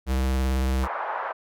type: tone with vibrato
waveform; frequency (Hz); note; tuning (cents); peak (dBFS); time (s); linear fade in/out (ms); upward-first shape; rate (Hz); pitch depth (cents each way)
square; 65.41; C2; 0; -22; 0.06-0.88; 50; triangle; 18; 33
type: band-pass noise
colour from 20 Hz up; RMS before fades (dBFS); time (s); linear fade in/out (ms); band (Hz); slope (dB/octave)
white; -30; 0.82-1.33; 20; 610 to 1300; 24
effects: none